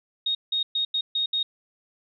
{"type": "tone bursts at uneven times", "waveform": "sine", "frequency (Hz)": 3729, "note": "A#7", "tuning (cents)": 0, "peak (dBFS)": -22, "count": 6, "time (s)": [[0.26, 0.35], [0.52, 0.63], [0.75, 0.85], [0.94, 1.01], [1.15, 1.26], [1.33, 1.43]], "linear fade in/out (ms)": 5, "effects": []}